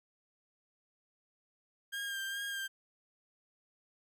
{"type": "tone with vibrato", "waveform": "30% pulse", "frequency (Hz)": 1602, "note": "G6", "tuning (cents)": 37, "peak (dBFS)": -34, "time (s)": [1.92, 2.68], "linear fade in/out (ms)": 20, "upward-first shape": "sine", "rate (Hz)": 2.4, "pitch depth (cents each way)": 28, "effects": []}